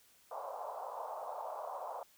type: band-pass noise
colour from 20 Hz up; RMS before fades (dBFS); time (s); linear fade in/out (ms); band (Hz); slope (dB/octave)
pink; -43; 0.31-2.03; 2; 550 to 1100; 48
effects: white hiss -66 dBFS RMS until 2.17 s